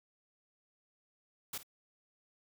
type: noise with echo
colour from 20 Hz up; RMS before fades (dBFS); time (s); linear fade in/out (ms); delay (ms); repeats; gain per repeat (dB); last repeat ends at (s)
white; -40; 1.53-1.58; 5; 52; 1; -14; 1.632
effects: none